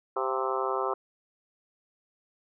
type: harmonic tone with a mistuned harmonic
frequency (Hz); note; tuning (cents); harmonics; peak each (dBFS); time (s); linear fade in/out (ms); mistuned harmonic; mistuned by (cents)
130.81; C3; 0; 3 / 4 / 5 / 6 / 7 / 8 / 9 / 10; -32 / -34 / -37 / -36 / -37 / -34 / -36 / -35; 0.16-0.94; 5; 5; +64
effects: none